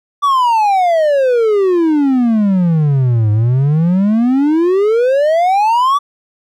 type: exponential two-way sweep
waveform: triangle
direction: down then up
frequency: 1168 to 103.83 to 1168 Hz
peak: -7 dBFS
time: 0.22-5.99 s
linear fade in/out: 20 ms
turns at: 3.31 s
effects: none